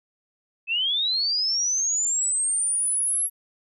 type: linear sweep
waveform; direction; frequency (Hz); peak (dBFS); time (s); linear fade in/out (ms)
sine; up; 2565 to 11320; -21; 0.67-3.3; 50
effects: none